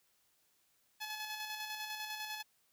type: tone with tremolo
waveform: 10% pulse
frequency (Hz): 856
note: A5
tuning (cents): -48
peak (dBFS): -31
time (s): 1-2.43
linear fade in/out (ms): 20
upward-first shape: square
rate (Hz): 10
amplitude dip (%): 35
effects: white hiss -74 dBFS RMS until 2.72 s